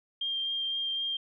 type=tone with vibrato; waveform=sine; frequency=3193 Hz; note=G7; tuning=31 cents sharp; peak=-29 dBFS; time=0.21-1.17 s; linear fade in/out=5 ms; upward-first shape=triangle; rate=3.9 Hz; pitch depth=13 cents each way; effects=none